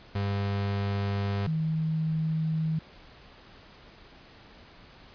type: tone pair in turn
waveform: 35% pulse / sine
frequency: 100 / 158.74 Hz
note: G2 / D#3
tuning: +35 / +35 cents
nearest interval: minor sixth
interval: 800 cents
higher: second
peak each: -25 dBFS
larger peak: neither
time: 0.15-1.47 / 1.47-2.79 s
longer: neither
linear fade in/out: 5 ms
effects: pink hiss -52 dBFS RMS until 5.14 s + resampled to 11025 Hz